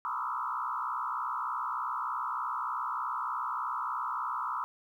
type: tone with frequency modulation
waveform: sine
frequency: 1139 Hz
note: C#6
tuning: 47 cents sharp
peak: -31 dBFS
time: 0.05-4.64 s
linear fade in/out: 0 ms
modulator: 63.3 Hz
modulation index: 3.3
effects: 11-bit